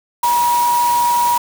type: tone in noise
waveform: sine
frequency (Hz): 960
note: B5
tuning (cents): -49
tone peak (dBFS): -12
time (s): 0.23-1.38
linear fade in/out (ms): 5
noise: white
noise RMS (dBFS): -25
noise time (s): 0.23-1.38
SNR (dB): +10
effects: none